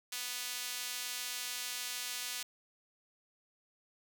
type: tone with high-pass filter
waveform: sawtooth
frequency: 246.9 Hz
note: B3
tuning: in tune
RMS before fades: -40 dBFS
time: 0.12-2.43 s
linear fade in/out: 5 ms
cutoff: 3200 Hz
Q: 0.68
effects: none